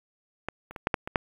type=clicks; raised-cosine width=0.5 ms; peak=-15 / -27 / -22 / -8 / -8 / -19 / -7 dBFS; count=7; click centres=0.486 / 0.71 / 0.762 / 0.871 / 0.942 / 1.075 / 1.158 s; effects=8-bit